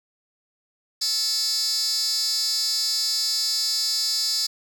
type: tone with high-pass filter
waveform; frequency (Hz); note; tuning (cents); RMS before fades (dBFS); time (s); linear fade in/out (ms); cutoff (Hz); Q
15% pulse; 440; A4; 0; -24; 1.01-4.47; 10; 5100; 8.1
effects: none